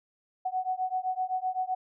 sine beating tone pair, 740 / 747.8 Hz, F#5 / F#5, 0 / +18 cents, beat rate 7.8 Hz, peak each -31 dBFS, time 0.45-1.75 s, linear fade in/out 10 ms, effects none

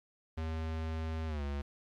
square tone with pitch glide, 80.1 to 70.95 Hz, E2 to C#2, -49 to +41 cents, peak -35 dBFS, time 0.37-1.62 s, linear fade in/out 10 ms, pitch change -210 cents, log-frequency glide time 1.27-1.43 s, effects low-pass 4000 Hz 12 dB/octave + 11-bit

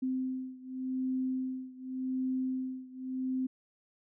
sine beating tone pair, 258.6 / 259.47 Hz, C4 / C4, -20 / -14 cents, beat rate 0.87 Hz, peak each -34 / -36 dBFS, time 0.02-3.47 s, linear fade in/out 10 ms, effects none

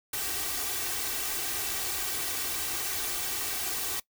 white noise with comb filter, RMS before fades -32 dBFS, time 0.13-4 s, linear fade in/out 5 ms, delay 2.6 ms, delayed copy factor +0.7, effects noise-tail reverb RT60 0.1 s tail -21 dB re dry

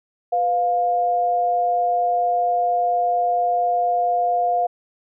sine tone pair together, 496.1 / 704.8 Hz, B4 / F5, +8 / +16 cents, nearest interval tritone, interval 608 cents, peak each -26 / -17 dBFS, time 0.32-4.67 s, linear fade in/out 10 ms, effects none

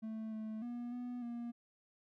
triangle tone with pitch steps, 220.2 / 218 / 240.5 / 245.4 / 237 Hz, A3 / A3 / B3 / B3 / A#3, +2 / -16 / -46 / -11 / +29 cents, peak -38 dBFS, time 0.02-1.52 s, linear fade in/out 20 ms, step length 300 ms, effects none

